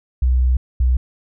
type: tone pair in turn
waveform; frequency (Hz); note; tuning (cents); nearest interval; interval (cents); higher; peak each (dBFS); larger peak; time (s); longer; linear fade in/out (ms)
sine; 63 / 62.75; B1 / B1; +35 / +28; unison; 7; first; -12; neither; 0.22-0.57 / 0.8-0.97; first; 5
effects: none